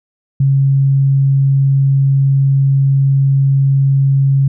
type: tone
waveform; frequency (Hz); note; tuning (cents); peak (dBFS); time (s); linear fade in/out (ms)
sine; 136.9; C#3; -21; -8; 0.4-4.48; 5
effects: none

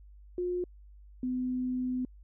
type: tone pair in turn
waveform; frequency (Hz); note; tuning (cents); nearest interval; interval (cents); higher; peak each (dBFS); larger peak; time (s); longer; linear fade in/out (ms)
sine; 357.7 / 252.9; F4 / B3; +41 / +41; tritone; 600; first; -29 / -29; neither; 0.38-0.64 / 1.23-2.05; second; 2
effects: added 50 Hz sine -50 dBFS peak until 2.23 s

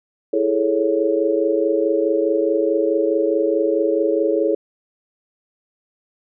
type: chord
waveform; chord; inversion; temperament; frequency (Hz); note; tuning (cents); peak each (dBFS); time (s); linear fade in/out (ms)
sine; A major seventh; second; equal; 329.6 / 415.3 / 440 / 554.4; E4 / G#4 / A4 / C#5; 0 / 0 / 0 / 0; -21; 0.33-4.55; 5
effects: none

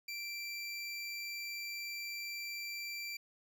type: tone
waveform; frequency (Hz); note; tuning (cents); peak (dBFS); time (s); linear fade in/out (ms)
25% pulse; 2349; D7; 0; -36; 0.08-3.17; 5
effects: none

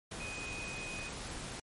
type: tone in noise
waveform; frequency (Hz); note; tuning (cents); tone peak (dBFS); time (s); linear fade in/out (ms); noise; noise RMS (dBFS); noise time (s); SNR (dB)
sine; 2500; D#7; +8; -42; 0.2-1.09; 5; pink; -43; 0.11-1.6; -2
effects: MP3 48 kbps

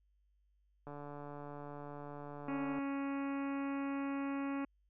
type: click train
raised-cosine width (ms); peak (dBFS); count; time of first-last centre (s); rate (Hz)
1; -34; 279; 0.87-2.787; 145
type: harmonic tone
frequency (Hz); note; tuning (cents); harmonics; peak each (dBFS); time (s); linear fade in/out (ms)
277.2; C#4; 0; 1 / 2 / 3 / 4 / 5 / 6 / 7 / 8 / 9 / 10; -36 / -48 / -49 / -48 / -52 / -57 / -56 / -57 / -55 / -62; 2.48-4.65; 5
effects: added 50 Hz sine -70 dBFS peak until 4.89 s

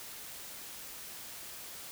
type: silence
effects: white hiss -46 dBFS RMS until 1.91 s

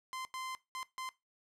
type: tone bursts at uneven times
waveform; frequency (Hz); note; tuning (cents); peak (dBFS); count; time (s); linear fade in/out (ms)
sawtooth; 1038; C6; -14; -36; 4; 0.13-0.25 / 0.34-0.55 / 0.75-0.83 / 0.98-1.09; 0
effects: noise-tail reverb RT60 0.2 s tail -18 dB re dry + low-pass 11000 Hz 12 dB/octave

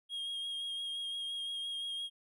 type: tone with vibrato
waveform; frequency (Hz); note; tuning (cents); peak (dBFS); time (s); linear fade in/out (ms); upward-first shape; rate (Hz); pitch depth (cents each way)
triangle; 3256; G#7; -35; -35; 0.09-2.1; 50; sine; 5.8; 18
effects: none

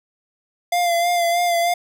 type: tone with vibrato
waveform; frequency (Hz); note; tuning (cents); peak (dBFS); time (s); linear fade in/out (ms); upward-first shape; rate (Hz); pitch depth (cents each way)
square; 693; F5; -14; -17; 0.72-1.74; 5; sine; 3.2; 33
effects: none

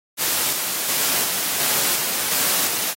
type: noise with tremolo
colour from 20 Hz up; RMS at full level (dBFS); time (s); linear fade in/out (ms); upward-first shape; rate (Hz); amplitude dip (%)
white; -20; 0.17-2.95; 50; square; 1.4; 30
effects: high-pass 150 Hz 12 dB/octave + AAC 48 kbps

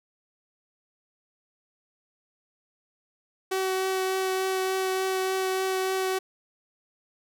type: tone with vibrato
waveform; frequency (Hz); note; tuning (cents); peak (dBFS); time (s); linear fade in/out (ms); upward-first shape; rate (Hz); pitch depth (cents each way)
sawtooth; 378.1; F#4; +38; -21; 3.51-6.19; 10; triangle; 3.4; 11
effects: none

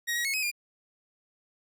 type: tone with pitch steps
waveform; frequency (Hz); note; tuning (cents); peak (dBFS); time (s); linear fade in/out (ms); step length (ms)
sawtooth; 1886 / 1905 / 2185 / 2539 / 2408; A#6 / A#6 / C#7 / D#7 / D7; +20 / +37 / -26 / +34 / +43; -24; 0.07-0.515; 20; 89
effects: none

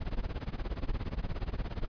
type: noise with tremolo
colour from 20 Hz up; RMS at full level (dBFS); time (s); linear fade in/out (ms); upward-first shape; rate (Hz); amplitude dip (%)
brown; -31; 0-1.88; 20; sine; 17; 90
effects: resampled to 11025 Hz

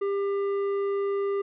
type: tone with tanh clipping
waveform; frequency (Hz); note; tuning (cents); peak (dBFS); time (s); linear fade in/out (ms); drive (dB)
triangle; 398.5; G4; +28; -26; 0.01-1.42; 10; 13
effects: none

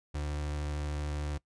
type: tone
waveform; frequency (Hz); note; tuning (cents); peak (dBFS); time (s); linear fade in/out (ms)
35% pulse; 73.9; D2; +11; -31; 0.14-1.38; 10
effects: noise-tail reverb RT60 0.1 s tail -22 dB re dry + resampled to 22050 Hz

